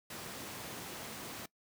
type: high-pass noise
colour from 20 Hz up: pink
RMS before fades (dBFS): -45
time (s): 0.1-1.46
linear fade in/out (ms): 5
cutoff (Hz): 140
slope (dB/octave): 12
effects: noise-tail reverb RT60 0.1 s tail -21 dB re dry